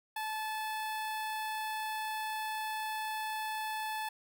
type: tone with notch filter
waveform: sawtooth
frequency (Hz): 868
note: A5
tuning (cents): -24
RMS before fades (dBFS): -37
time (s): 0.16-4.09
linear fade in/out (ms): 5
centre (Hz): 6400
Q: 1.7
effects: none